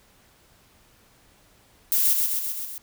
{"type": "noise with echo", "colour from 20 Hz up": "violet", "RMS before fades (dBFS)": -21, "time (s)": [1.92, 2.13], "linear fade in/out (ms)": 0, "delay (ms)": 130, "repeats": 5, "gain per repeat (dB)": -3, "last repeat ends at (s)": 2.78, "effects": ["pink hiss -58 dBFS RMS until 2.82 s"]}